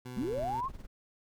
20% pulse tone, 125.3 Hz, B2, 25 cents sharp, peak -36 dBFS, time 0.05-0.61 s, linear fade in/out 10 ms
brown noise with tremolo, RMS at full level -42 dBFS, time 0.16-0.87 s, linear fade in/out 20 ms, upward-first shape sine, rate 19 Hz, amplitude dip 75%
sine linear sweep, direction up, 177.9 to 1113 Hz, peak -31 dBFS, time 0.16-0.69 s, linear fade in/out 20 ms
effects none

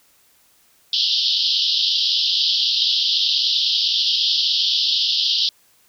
pink band-pass noise, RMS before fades -19 dBFS, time 0.93-5.49 s, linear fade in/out 2 ms, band 3000 to 5200 Hz, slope 96 dB/octave, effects white hiss -57 dBFS RMS until 5.88 s

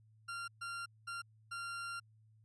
40% pulse tone bursts at uneven times, 1384 Hz, F6, 16 cents flat, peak -40 dBFS, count 4, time 0.28-0.48 / 0.61-0.86 / 1.07-1.22 / 1.51-2 s, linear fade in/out 10 ms, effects added 109 Hz sine -63 dBFS peak until 2.44 s + resampled to 24000 Hz

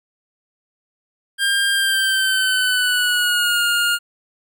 25% pulse tone with pitch glide, 1600 to 1417.2 Hz, G6 to F6, +35 to +25 cents, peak -12 dBFS, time 1.38-3.99 s, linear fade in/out 50 ms, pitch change -210 cents, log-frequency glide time 1.72-3.63 s, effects none

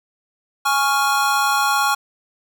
square chord, Db major, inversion second, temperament equal, 830.6 / 1108.7 / 1396.9 Hz, Ab5 / Db6 / F6, 0 / 0 / 0 cents, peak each -21 dBFS, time 0.65-1.95 s, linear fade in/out 10 ms, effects none

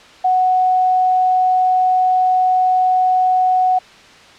sine tone, 740 Hz, F#5, in tune, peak -11 dBFS, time 0.24-3.79 s, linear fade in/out 10 ms, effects white hiss -42 dBFS RMS until 4.38 s + low-pass 4000 Hz 12 dB/octave

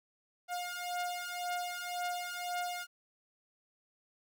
sawtooth beating tone pair, 710 / 711.9 Hz, F5 / F5, +28 / +33 cents, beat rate 1.9 Hz, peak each -35 / -35 dBFS, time 0.48-2.87 s, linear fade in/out 50 ms, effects none

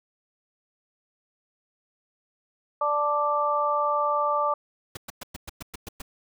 harmonic tone, 293.7 Hz, D4, in tune, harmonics 2 / 3 / 4, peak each -27 / -28 / -24 dBFS, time 2.81-4.54 s, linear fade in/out 5 ms
pink noise bursts, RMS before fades -36 dBFS, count 9, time 4.95-6.019 s, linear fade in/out 5 ms, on 21 ms, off 110 ms
effects none

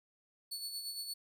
sawtooth tone with tremolo, 4435 Hz, C#8, in tune, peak -35 dBFS, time 0.51-1.14 s, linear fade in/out 10 ms, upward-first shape sine, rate 8.7 Hz, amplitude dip 50%, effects none

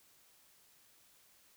silence, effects white hiss -66 dBFS RMS until 1.56 s

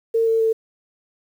sine tone with pitch steps, 454.4 / 450.5 / 446.6 Hz, A#4 / A4 / A4, -44 / +41 / +26 cents, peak -15 dBFS, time 0.14-0.53 s, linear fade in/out 10 ms, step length 130 ms, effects 8-bit

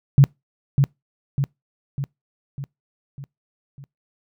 sine tone with echo, 138.59 Hz, C#3, in tune, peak -7 dBFS, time 0.18-0.24 s, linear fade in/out 0 ms, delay 600 ms, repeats 6, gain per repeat -5 dB, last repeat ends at 3.84 s, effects noise-tail reverb RT60 0.2 s tail -26 dB re dry

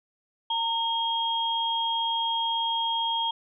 sine tone pair together, 917 / 3251 Hz, A#5 / G#7, -29 / -38 cents, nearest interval octave + minor seventh, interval 2191 cents, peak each -27 dBFS, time 0.5-3.31 s, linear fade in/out 5 ms, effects none

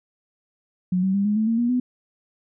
sine tone with pitch steps, 182.1 / 190.49 / 199.27 / 208.5 / 218.1 / 228.1 / 238.6 / 249.6 Hz, F#3 / G3 / G3 / G#3 / A3 / A#3 / A#3 / B3, -27 / -49 / +29 / +7 / -15 / -37 / +41 / +19 cents, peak -18 dBFS, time 0.92-1.8 s, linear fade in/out 5 ms, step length 110 ms, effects none

